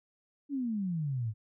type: exponential sweep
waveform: sine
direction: down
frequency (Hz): 293.7 to 103.83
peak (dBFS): -30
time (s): 0.49-1.34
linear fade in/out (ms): 50
effects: none